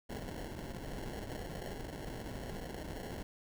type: noise with sample-and-hold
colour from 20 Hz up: pink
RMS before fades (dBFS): -43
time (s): 0.09-3.23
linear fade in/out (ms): 5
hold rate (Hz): 1225
effects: none